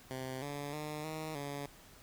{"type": "tone with pitch steps", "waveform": "10% pulse", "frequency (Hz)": [130.3, 143.8, 151.3, 156.9, 142.4], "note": ["C3", "D3", "D#3", "D#3", "C#3"], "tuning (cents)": [-7, -36, -48, 15, 47], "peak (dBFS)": -31, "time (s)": [0.11, 1.66], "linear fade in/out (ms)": 0, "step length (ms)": 310, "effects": ["pink hiss -58 dBFS RMS until 2.02 s"]}